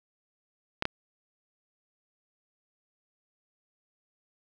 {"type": "clicks", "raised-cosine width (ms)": 0.3, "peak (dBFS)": -11, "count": 2, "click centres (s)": [0.824, 0.854], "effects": []}